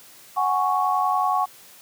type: chord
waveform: sine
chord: F# suspended second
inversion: none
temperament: equal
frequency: 740 / 830.6 / 1108.7 Hz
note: F#5 / G#5 / C#6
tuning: 0 / 0 / 0 cents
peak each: -23 / -25 / -22 dBFS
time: 0.36-1.46 s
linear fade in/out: 20 ms
effects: white hiss -48 dBFS RMS until 1.81 s + high-pass 100 Hz 12 dB/octave